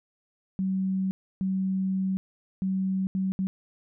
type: tone bursts at uneven times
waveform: sine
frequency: 190 Hz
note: F#3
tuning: 46 cents sharp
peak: -24 dBFS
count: 5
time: 0.59-1.11 / 1.41-2.17 / 2.62-3.07 / 3.15-3.32 / 3.39-3.47 s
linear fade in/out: 0 ms
effects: none